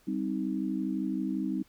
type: chord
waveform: sine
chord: C minor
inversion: second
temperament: just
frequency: 196.22 / 261.6 / 314 Hz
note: G3 / C4 / Eb4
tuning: +2 / 0 / +16 cents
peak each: -33 dBFS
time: 0.07-1.63 s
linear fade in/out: 10 ms
effects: pink hiss -64 dBFS RMS until 1.68 s